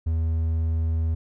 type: tone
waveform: triangle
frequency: 81 Hz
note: E2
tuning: 30 cents flat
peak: -19 dBFS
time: 0.06-1.15 s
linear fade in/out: 10 ms
effects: none